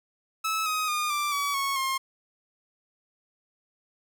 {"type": "tone with pitch steps", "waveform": "sawtooth", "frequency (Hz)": [1300, 1257.9, 1217.2, 1177.7, 1139.6, 1102.7, 1067], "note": ["E6", "D#6", "D#6", "D6", "C#6", "C#6", "C6"], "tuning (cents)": [-24, 19, -38, 4, 48, -9, 34], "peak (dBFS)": -22, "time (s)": [0.44, 1.98], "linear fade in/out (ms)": 10, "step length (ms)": 220, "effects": []}